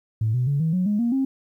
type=tone with pitch steps; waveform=sine; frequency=110 / 124.91 / 141.83 / 161.05 / 182.87 / 207.7 / 235.8 / 267.7 Hz; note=A2 / B2 / C#3 / E3 / F#3 / G#3 / A#3 / C4; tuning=0 / +20 / +40 / -40 / -20 / 0 / +20 / +40 cents; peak=-18 dBFS; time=0.21-1.25 s; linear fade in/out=5 ms; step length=130 ms; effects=tanh soft clip ceiling -14 dBFS + 10-bit